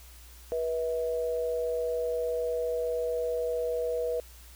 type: tone pair together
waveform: sine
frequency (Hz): 485.8 / 646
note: B4 / E5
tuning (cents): -29 / -35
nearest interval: perfect fourth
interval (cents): 494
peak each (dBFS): -28 / -34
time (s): 0.52-4.2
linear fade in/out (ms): 0
effects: added 60 Hz sine -49 dBFS peak until 4.55 s + white hiss -54 dBFS RMS until 4.55 s